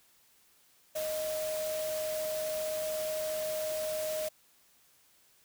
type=tone in noise; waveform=sine; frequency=622.3 Hz; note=D#5; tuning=in tune; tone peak=-32 dBFS; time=0.95-4.29 s; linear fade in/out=10 ms; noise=white; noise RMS=-41 dBFS; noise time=0.95-4.29 s; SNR=+6 dB; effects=white hiss -65 dBFS RMS until 5.44 s